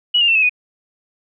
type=tone with pitch steps; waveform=sine; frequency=2922 / 2805 / 2692 / 2584 / 2480 Hz; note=F#7 / F7 / E7 / E7 / D#7; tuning=-22 / +7 / +36 / -35 / -6 cents; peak=-11 dBFS; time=0.14-0.495 s; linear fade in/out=10 ms; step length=71 ms; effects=none